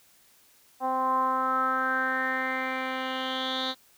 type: tone with low-pass filter sweep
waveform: 10% pulse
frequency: 260.4 Hz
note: C4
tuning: 8 cents flat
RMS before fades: -28 dBFS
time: 0.8-3.75 s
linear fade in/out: 50 ms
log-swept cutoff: 870 to 3900 Hz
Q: 6.4
effects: white hiss -60 dBFS RMS until 3.97 s